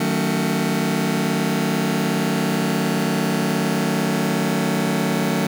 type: chord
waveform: sawtooth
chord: D# half-diminished seventh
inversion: none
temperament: just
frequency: 155.56 / 186.68 / 224 / 280 Hz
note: D#3 / F#3 / A3 / C#4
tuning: 0 / +16 / +31 / +18 cents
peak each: -21 / -19 / -19 / -22 dBFS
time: 0-5.47 s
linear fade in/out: 5 ms
effects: none